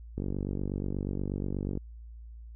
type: click train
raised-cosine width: 3 ms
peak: -20 dBFS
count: 78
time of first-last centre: 0.18-1.774 s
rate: 48.3 Hz
effects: added 57 Hz sine -43 dBFS peak until 2.55 s